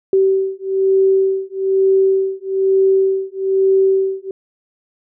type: beating tone pair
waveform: sine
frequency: 384.3 / 385.4 Hz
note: G4 / G4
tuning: -34 / -29 cents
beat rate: 1.1 Hz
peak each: -15 dBFS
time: 0.13-4.31 s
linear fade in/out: 2 ms
effects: none